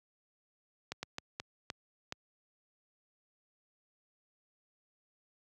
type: slowing click train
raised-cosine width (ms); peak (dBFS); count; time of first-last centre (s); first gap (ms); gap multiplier
0.2; -20; 6; 0.92-2.124; 110; 1.4
effects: high-pass 80 Hz 12 dB/octave